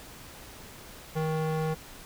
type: tone with band-pass filter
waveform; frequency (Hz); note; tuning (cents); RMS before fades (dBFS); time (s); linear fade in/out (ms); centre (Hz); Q
square; 157.6; D#3; +23; -29; 1.15-1.75; 20; 520; 0.62
effects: pink hiss -47 dBFS RMS until 2.05 s